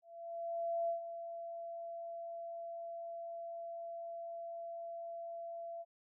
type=tone with ADSR envelope; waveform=sine; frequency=676 Hz; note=E5; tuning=43 cents sharp; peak=-32 dBFS; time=0.02-5.85 s; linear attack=870 ms; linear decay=110 ms; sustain=-10 dB; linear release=40 ms; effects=none